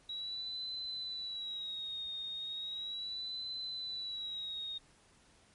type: tone with vibrato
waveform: sine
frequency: 3865 Hz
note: B7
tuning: 38 cents flat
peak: -38 dBFS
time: 0.09-4.78 s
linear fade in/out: 5 ms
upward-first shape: sine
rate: 0.36 Hz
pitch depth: 75 cents each way
effects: pink hiss -65 dBFS RMS until 5.54 s + MP3 48 kbps